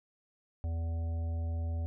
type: harmonic tone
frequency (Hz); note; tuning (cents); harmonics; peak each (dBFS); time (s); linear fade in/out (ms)
82.7; E2; +6; 1 / 3 / 5 / 7 / 9; -31 / -48 / -57 / -51 / -54; 0.64-1.86; 0
effects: none